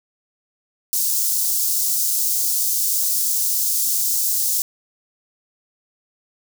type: high-pass noise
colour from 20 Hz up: white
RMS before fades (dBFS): -20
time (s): 0.93-4.62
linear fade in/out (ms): 0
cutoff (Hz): 5300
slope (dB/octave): 24
effects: none